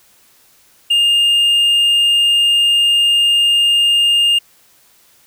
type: tone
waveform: triangle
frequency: 2820 Hz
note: F7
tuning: 16 cents sharp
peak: -8 dBFS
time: 0.9-4.39 s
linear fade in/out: 10 ms
effects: white hiss -51 dBFS RMS until 5.26 s